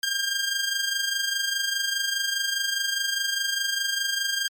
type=tone with amplitude modulation; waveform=15% pulse; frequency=1602 Hz; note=G6; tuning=37 cents sharp; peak=-15 dBFS; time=0.03-4.48 s; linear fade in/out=2 ms; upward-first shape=sine; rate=24.9 Hz; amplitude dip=55%; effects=MP3 64 kbps